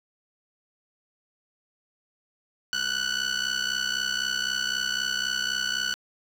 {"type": "tone with amplitude modulation", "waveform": "15% pulse", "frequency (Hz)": 1485, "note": "F#6", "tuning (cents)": 6, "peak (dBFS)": -15, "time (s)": [2.73, 5.94], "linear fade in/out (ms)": 0, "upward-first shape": "sine", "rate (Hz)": 63.9, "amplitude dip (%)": 80, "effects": ["low-pass 7000 Hz 12 dB/octave", "7-bit"]}